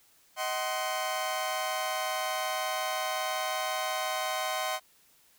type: chord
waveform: sawtooth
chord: C diminished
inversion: first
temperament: just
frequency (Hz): 627.9 / 753.5 / 1046.5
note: Eb5 / Gb5 / C6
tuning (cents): +16 / +31 / 0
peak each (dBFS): -31 / -30 / -31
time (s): 0.36-4.8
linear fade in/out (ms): 50
effects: white hiss -63 dBFS RMS until 5.38 s